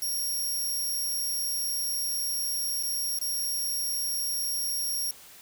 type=tone with dropouts; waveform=10% pulse; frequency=5588 Hz; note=F8; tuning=in tune; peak=-22 dBFS; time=0.02-5.11 s; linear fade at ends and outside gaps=2 ms; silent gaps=2.828-2.833 / 3.189-3.213 s; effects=white hiss -50 dBFS RMS until 5.41 s